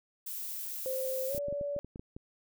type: noise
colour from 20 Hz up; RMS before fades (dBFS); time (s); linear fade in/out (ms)
violet; -39; 0.26-1.39; 10
type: tone with pitch glide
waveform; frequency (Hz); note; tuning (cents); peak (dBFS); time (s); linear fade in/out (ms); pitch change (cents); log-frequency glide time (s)
sine; 523.3 to 574; C5 to D5; 0 to -40; -32; 0.86-1.79; 0; +160; 1.27-1.36
type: clicks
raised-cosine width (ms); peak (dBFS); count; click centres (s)
3; -30; 10; 1.348 / 1.379 / 1.484 / 1.526 / 1.612 / 1.764 / 1.846 / 1.959 / 1.995 / 2.165
effects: none